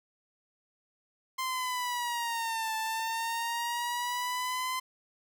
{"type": "exponential two-way sweep", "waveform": "sawtooth", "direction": "down then up", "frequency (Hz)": [1046.5, 880, 1031], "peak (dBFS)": -27, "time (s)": [1.38, 4.8], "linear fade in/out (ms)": 10, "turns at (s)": 2.75, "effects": []}